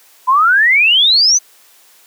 sine exponential sweep, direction up, 989 to 6272 Hz, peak -7 dBFS, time 0.27-1.39 s, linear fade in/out 20 ms, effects white hiss -47 dBFS RMS until 2.06 s + high-pass 400 Hz 12 dB/octave

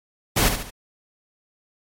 pink noise with echo, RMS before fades -18 dBFS, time 0.36-0.49 s, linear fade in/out 10 ms, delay 72 ms, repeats 3, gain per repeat -7 dB, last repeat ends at 0.706 s, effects MP3 64 kbps

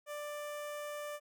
sawtooth tone with notch filter, 590 Hz, D5, 8 cents sharp, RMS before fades -42 dBFS, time 0.06-1.2 s, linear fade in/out 50 ms, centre 4300 Hz, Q 1.6, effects none

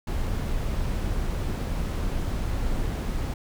brown noise, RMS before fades -27 dBFS, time 0.07-3.34 s, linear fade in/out 5 ms, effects none

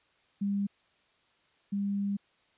sine tone pair in turn, 200.4 / 200.4 Hz, G3 / G3, +38 / +38 cents, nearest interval unison, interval 0 cents, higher neither, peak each -27 / -28 dBFS, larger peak first, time 0.41-0.67 / 1.72-2.17 s, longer second, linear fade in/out 10 ms, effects white hiss -68 dBFS RMS until 2.57 s + resampled to 8000 Hz

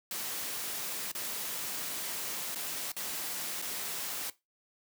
white noise with dropouts, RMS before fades -37 dBFS, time 0.11-4.3 s, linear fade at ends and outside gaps 2 ms, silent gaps 1.117-1.15 / 2.548-2.557 / 2.919-2.965 / 3.617-3.622 s, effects noise-tail reverb RT60 0.2 s tail -17 dB re dry + high-pass 150 Hz 12 dB/octave

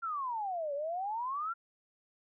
sine exponential two-way sweep, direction down then up, 1400 to 554.4 to 1400 Hz, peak -33 dBFS, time 0.02-1.54 s, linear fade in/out 20 ms, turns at 0.74 s, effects none

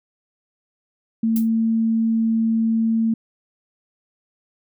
sine tone, 225.2 Hz, A3, 40 cents sharp, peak -16 dBFS, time 1.23-3.14 s, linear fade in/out 5 ms
violet noise with exponential decay, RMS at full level -26 dBFS, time 1.36-1.49 s, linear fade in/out 2 ms, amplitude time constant 28 ms
effects none

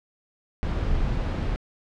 brown noise, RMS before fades -25 dBFS, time 0.63-1.56 s, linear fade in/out 0 ms, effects low-pass 4000 Hz 12 dB/octave

